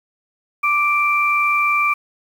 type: tone pair together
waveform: sine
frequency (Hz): 1174.3 / 2352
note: D6 / D7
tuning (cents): -1 / +2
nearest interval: octave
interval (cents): 1203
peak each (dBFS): -17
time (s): 0.63-1.94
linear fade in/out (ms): 10
effects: 7-bit